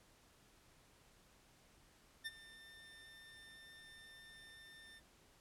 25% pulse tone with ADSR envelope, 1798 Hz, A6, 37 cents sharp, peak -36 dBFS, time 2.24-5.01 s, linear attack 23 ms, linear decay 33 ms, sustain -17 dB, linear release 38 ms, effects pink hiss -68 dBFS RMS until 5.4 s + low-pass 12000 Hz 12 dB/octave

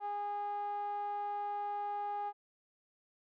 5% pulse tone with low-pass filter, 410.1 Hz, G#4, 22 cents flat, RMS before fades -38 dBFS, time 0-2.33 s, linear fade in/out 50 ms, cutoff 890 Hz, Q 9.9, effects none

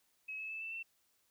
sine tone with pitch steps, 2563 / 2594 / 2626 / 2658 / 2690 Hz, E7 / E7 / E7 / E7 / E7, -49 / -28 / -7 / +14 / +34 cents, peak -40 dBFS, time 0.28-0.83 s, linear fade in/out 10 ms, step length 110 ms, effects white hiss -75 dBFS RMS until 1.3 s

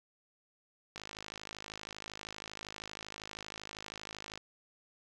click train, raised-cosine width 0.2 ms, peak -25 dBFS, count 181, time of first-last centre 0.96-4.376 s, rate 52.7 Hz, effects none

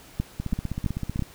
two click trains, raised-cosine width 5 ms, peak -16 / -12 dBFS, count 14 / 4, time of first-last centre 0.4-1.223 / 0.2-1.193 s, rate 15.8 / 3.02 Hz, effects pink hiss -49 dBFS RMS until 1.34 s

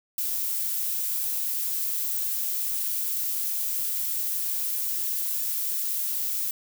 violet noise, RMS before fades -28 dBFS, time 0.18-6.51 s, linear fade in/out 2 ms, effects none

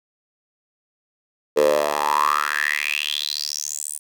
10% pulse tone with high-pass filter sweep, 74.1 Hz, D2, 16 cents sharp, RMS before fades -22 dBFS, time 1.56-3.99 s, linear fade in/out 20 ms, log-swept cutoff 460 to 9600 Hz, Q 7.4, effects none

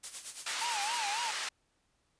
blue noise with tremolo, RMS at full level -37 dBFS, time 0.03-0.98 s, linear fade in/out 10 ms, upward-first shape sine, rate 8.9 Hz, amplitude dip 70%
pink band-pass noise, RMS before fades -37 dBFS, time 0.46-1.49 s, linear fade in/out 5 ms, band 1300 to 7900 Hz, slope 12 dB/octave
square tone with vibrato, 877 Hz, A5, 6 cents flat, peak -35 dBFS, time 0.61-1.31 s, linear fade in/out 5 ms, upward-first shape sine, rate 3.7 Hz, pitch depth 160 cents each way
effects pink hiss -75 dBFS RMS until 2.19 s + resampled to 22050 Hz

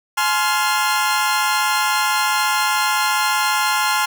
sawtooth chord, F minor, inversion first, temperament equal with one note detuned, 849 / 1046.5 / 1396.9 Hz, Ab5 / C6 / F6, +38 / 0 / 0 cents, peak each -17 dBFS, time 0.17-4.06 s, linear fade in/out 10 ms, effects none

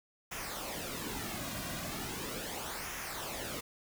pink noise with flanger, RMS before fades -40 dBFS, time 0.31-3.61 s, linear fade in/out 10 ms, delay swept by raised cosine 0.23 to 2.33 ms, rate 0.38 Hz, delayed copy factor -0.6, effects none

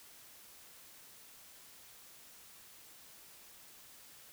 silence, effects white hiss -57 dBFS RMS until 4.32 s

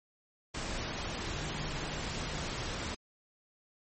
sine tone in noise, 150.9 Hz, D3, 47 cents sharp, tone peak -43 dBFS, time 1.32-2.45 s, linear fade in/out 10 ms, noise pink, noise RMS -37 dBFS, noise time 0.54-2.95 s, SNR -9 dB, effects low-pass 9000 Hz 12 dB/octave + MP3 32 kbps

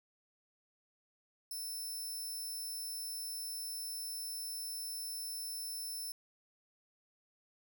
10% pulse tone, 5300 Hz, E8, 9 cents sharp, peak -34 dBFS, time 1.51-6.12 s, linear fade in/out 2 ms, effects none

